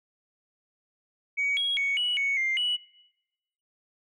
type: tone with pitch steps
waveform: sine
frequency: 2255 / 3305 / 2227 / 2936 / 2220 / 2101 / 2944 Hz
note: C#7 / G#7 / C#7 / F#7 / C#7 / C7 / F#7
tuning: +29 / -9 / +7 / -14 / +2 / +7 / -9 cents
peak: -23 dBFS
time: 1.37-2.77 s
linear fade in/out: 20 ms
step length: 200 ms
effects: noise-tail reverb RT60 1.0 s tail -23 dB re dry + tanh soft clip ceiling -20 dBFS